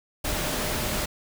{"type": "tone in noise", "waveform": "sine", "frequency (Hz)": 605, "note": "D#5", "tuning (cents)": -49, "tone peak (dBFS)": -37, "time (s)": [0.24, 1.06], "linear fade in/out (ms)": 10, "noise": "pink", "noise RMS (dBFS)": -28, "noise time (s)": [0.24, 1.06], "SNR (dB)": -12, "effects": []}